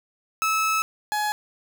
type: tone pair in turn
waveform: 30% pulse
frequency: 1300 / 842.4 Hz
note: E6 / G#5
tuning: -24 / +24 cents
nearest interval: minor sixth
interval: 752 cents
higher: first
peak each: -18 / -20 dBFS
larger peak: first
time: 0.42-0.82 / 1.12-1.32 s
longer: first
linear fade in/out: 0 ms
effects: none